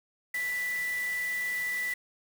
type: tone in noise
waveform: sine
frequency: 1975.5 Hz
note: B6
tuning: in tune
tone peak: -29 dBFS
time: 0.34-1.94 s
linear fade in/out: 5 ms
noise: white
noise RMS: -43 dBFS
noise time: 0.34-1.94 s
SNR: +11 dB
effects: none